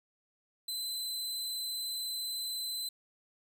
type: tone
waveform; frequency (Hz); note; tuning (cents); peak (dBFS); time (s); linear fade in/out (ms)
sawtooth; 4041; B7; +39; -32; 0.68-2.89; 5
effects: none